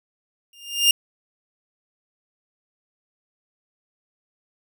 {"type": "tone with exponential growth", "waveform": "sawtooth", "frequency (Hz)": 2808, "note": "F7", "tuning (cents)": 9, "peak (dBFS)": -7, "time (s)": [0.53, 0.91], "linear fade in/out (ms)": 2, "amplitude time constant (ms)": 81, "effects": []}